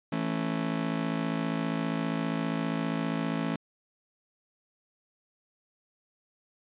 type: chord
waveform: 40% pulse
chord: A major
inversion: second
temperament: just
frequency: 165 / 220 / 275 Hz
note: E3 / A3 / C#4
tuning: +2 / 0 / -14 cents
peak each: -32 dBFS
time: 0.12-3.56 s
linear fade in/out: 5 ms
effects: resampled to 8000 Hz